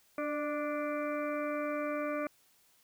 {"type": "harmonic tone with a mistuned harmonic", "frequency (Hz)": 293.7, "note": "D4", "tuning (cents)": 0, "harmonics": [1, 2, 4, 5, 6, 7, 8], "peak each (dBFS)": [-37, -35, -40, -45, -52, -49, -46], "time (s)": [0.18, 2.27], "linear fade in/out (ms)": 2, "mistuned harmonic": 2, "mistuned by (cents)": 26, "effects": ["white hiss -67 dBFS RMS until 2.83 s"]}